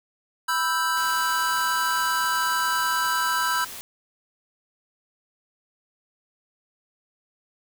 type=chord; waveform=square; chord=E minor; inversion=second; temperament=equal; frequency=987.8 / 1318.5 / 1568 Hz; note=B5 / E6 / G6; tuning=0 / 0 / 0 cents; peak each=-27 dBFS; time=0.48-3.65 s; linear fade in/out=10 ms
type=noise; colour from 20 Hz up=white; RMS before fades=-38 dBFS; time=0.97-3.81 s; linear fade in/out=0 ms
effects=none